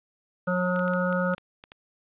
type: harmonic tone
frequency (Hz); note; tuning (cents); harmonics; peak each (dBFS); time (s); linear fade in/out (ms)
180.8; F#3; -40; 1 / 3 / 5 / 7 / 8; -26 / -27 / -38 / -32 / -31; 0.47-1.35; 10
type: clicks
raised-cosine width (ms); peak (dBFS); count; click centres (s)
0.2; -25; 9; 0.761 / 0.793 / 0.88 / 0.936 / 1.127 / 1.337 / 1.381 / 1.639 / 1.719
effects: resampled to 8000 Hz + 10-bit